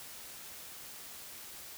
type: silence
effects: white hiss -48 dBFS RMS until 1.77 s